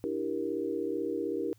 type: chord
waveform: sine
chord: E half-diminished seventh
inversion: third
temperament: equal with one note detuned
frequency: 293.7 / 329.6 / 392 / 469.4 Hz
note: D4 / E4 / G4 / Bb4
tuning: 0 / 0 / 0 / +12 cents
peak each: -37 / -35 / -35 / -35 dBFS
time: 0.04-1.53 s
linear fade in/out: 0 ms
effects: added 108 Hz sine -59 dBFS peak until 1.58 s + white hiss -69 dBFS RMS until 1.58 s